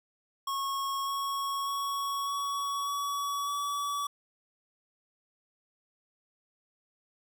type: tone with pitch steps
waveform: square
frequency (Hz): 1095 / 1104.5 / 1114.1 / 1123.8 / 1133.6 / 1143.5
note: C#6 / C#6 / C#6 / C#6 / C#6 / D6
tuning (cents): -22 / -7 / +8 / +23 / +38 / -47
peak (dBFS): -31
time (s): 0.47-4.07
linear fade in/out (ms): 5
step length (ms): 600
effects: none